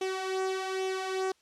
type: tone with flanger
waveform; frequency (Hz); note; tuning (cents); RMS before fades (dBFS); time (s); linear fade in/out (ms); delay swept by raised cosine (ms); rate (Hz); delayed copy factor
sawtooth; 378.8; F#4; +41; -32; 0.01-1.32; 5; 0.32 to 2.52; 1.2; +0.55
effects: white hiss -67 dBFS RMS until 1.41 s + low-pass 7000 Hz 12 dB/octave